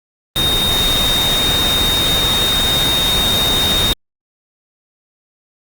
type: tone in noise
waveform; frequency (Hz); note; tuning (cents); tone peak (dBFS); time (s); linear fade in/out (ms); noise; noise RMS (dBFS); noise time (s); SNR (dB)
sine; 3702; A#7; -13; -14; 0.36-3.93; 0; pink; -19; 0.36-3.93; +2
effects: Opus 24 kbps